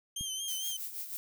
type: tone with vibrato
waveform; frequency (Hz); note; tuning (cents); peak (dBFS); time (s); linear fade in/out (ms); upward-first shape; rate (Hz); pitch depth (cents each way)
20% pulse; 3136; G7; 0; -29; 0.16-0.77; 5; sine; 4.4; 51
type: click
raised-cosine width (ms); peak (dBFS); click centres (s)
5; -31; 0.21
type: noise with tremolo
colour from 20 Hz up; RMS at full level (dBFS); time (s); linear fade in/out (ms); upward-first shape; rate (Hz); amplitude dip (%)
violet; -38; 0.48-1.17; 0; sine; 6.3; 60
effects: none